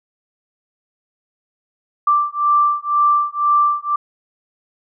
sine beating tone pair, 1174.7 / 1176.7 Hz, D6 / D6, 0 / +3 cents, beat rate 2 Hz, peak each -16 dBFS, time 2.07-3.96 s, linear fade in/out 5 ms, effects none

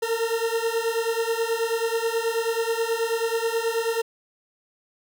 40% pulse beating tone pair, 452.5 / 461.8 Hz, A4 / A#4, +48 / -16 cents, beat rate 9.3 Hz, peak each -25 dBFS, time 0.02-4.02 s, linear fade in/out 10 ms, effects none

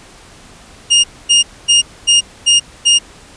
sawtooth tone bursts, 2837 Hz, F7, 27 cents sharp, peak -3 dBFS, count 6, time 0.9-2.99 s, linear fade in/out 20 ms, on 140 ms, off 250 ms, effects pink hiss -40 dBFS RMS until 3.36 s + resampled to 22050 Hz

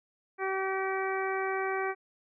harmonic tone, 383.4 Hz, G4, 38 cents flat, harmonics 1 / 2 / 3 / 4 / 5 / 6, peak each -32 / -35 / -37 / -38 / -39 / -40 dBFS, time 0.38-1.95 s, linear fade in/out 50 ms, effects none

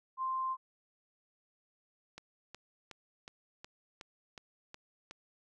sine tone, 1046.5 Hz, C6, in tune, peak -32 dBFS, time 0.17-0.57 s, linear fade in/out 50 ms
click train, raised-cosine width 0.2 ms, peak -29 dBFS, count 9, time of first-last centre 2.18-5.11 s, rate 2.73 Hz
effects none

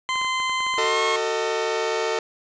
20% pulse tone with pitch glide, 1035 to 1084.6 Hz, C6 to C#6, -19 to -38 cents, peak -17 dBFS, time 0.09-1.16 s, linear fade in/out 0 ms, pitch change +81 cents, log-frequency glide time 0.81-1.01 s
clicks, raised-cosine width 0.5 ms, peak -23 dBFS, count 10, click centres 0.157 / 0.215 / 0.247 / 0.401 / 0.496 / 0.605 / 0.666 / 0.74 / 0.777 / 0.843 s
sawtooth chord, D# diminished, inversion first, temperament just, 373.4 / 448 / 622.3 Hz, F#4 / A4 / D#5, +16 / +31 / 0 cents, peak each -26 / -20 / -25 dBFS, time 0.78-2.19 s, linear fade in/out 2 ms
effects resampled to 16000 Hz + 8-bit

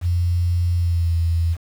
sine tone with pitch glide, 87.31 to 83.75 Hz, F2 to E2, 0 to +28 cents, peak -16 dBFS, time 0.01-1.57 s, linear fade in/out 50 ms, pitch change -72 cents, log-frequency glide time 0.74-1.15 s, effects 7-bit

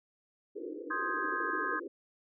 pink band-pass noise, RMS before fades -41 dBFS, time 0.55-1.88 s, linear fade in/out 10 ms, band 290 to 500 Hz, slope 96 dB/octave
sine chord, Ab major seventh, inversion first, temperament equal with one note detuned, 1055 / 1244.5 / 1568 / 1661.2 Hz, C6 / Eb6 / G6 / Ab6, +14 / 0 / 0 / 0 cents, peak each -37 dBFS, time 0.9-1.8 s, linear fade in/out 10 ms
effects none

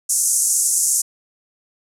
pink band-pass noise, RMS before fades -18 dBFS, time 0.09-1.02 s, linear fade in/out 10 ms, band 6300 to 11000 Hz, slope 48 dB/octave, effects none

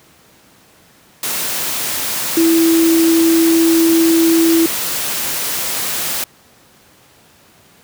sine tone in noise, 329.6 Hz, E4, in tune, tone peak -9 dBFS, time 2.37-4.66 s, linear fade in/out 2 ms, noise white, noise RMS -20 dBFS, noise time 1.23-6.24 s, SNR +8 dB, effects pink hiss -48 dBFS RMS until 7.83 s + high-pass 100 Hz 12 dB/octave

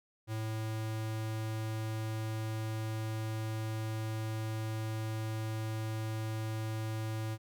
square tone, 110 Hz, A2, in tune, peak -35 dBFS, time 0.27-7.38 s, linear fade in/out 50 ms, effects none

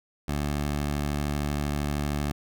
15% pulse tone, 72.9 Hz, D2, 12 cents flat, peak -20 dBFS, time 0.28-2.32 s, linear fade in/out 5 ms, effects none

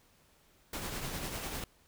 pink noise with tremolo, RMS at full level -37 dBFS, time 0.73-1.64 s, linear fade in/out 2 ms, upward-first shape triangle, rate 10 Hz, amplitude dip 45%, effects pink hiss -66 dBFS RMS until 1.87 s

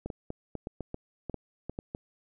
clicks, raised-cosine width 2 ms, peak -22 dBFS, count 12, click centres 0.06 / 0.102 / 0.304 / 0.553 / 0.671 / 0.807 / 0.944 / 1.297 / 1.343 / 1.696 / 1.789 / 1.949 s, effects none

